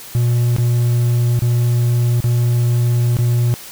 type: tone with dropouts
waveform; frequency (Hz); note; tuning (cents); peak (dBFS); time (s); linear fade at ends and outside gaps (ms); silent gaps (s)
triangle; 120; B2; -49; -10; 0.15-3.54; 0; 0.564-0.584 / 1.392-1.421 / 2.204-2.241 / 3.168-3.187
effects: white hiss -35 dBFS RMS until 3.71 s